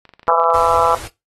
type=clicks; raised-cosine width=0.3 ms; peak=-25 dBFS; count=10; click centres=0.053 / 0.092 / 0.137 / 0.195 / 0.231 / 0.271 / 0.399 / 0.44 / 0.504 / 0.54 s
type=harmonic tone; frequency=166.7 Hz; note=E3; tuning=20 cents sharp; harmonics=3 / 4 / 5 / 6 / 7 / 8; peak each=-19 / -19 / -19 / -19 / -19 / -19 dBFS; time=0.28-0.95 s; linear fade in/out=0 ms
type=band-stop noise; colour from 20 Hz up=pink; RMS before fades=-32 dBFS; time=0.54-1.08 s; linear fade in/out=5 ms; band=140 to 280 Hz; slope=48 dB/octave
effects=noise-tail reverb RT60 0.2 s tail -17 dB re dry + AAC 32 kbps